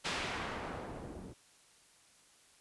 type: noise with low-pass filter sweep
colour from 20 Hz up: white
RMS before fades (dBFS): -41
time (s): 0.04-1.34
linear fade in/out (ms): 20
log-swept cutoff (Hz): 4100 to 260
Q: 0.71
effects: white hiss -64 dBFS RMS until 2.6 s + resampled to 24000 Hz